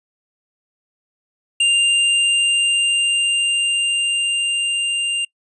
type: tone with level ramp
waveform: square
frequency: 2794 Hz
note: F7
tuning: in tune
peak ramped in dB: -13 to -19 dBFS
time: 1.6-5.25 s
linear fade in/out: 5 ms
effects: noise-tail reverb RT60 0.1 s tail -26 dB re dry + resampled to 24000 Hz